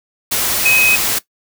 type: tone in noise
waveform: sine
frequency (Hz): 2533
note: D#7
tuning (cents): +30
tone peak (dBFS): -9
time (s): 0.65-0.96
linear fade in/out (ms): 10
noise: white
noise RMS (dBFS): -17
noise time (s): 0.31-1.19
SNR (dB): +5
effects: noise-tail reverb RT60 0.1 s tail -17 dB re dry